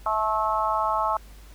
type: harmonic tone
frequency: 217.1 Hz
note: A3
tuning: 23 cents flat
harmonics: 3 / 4 / 5 / 6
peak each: -29 / -26 / -26 / -28 dBFS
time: 0.06-1.17 s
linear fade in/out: 2 ms
effects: added 50 Hz sine -44 dBFS peak until 1.54 s + pink hiss -53 dBFS RMS until 1.54 s